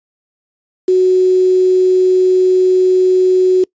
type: tone with quantisation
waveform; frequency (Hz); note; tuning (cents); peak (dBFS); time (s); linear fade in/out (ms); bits
sine; 370; F#4; 0; -7; 0.88-3.64; 5; 5
effects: noise-tail reverb RT60 0.1 s tail -25 dB re dry + resampled to 16000 Hz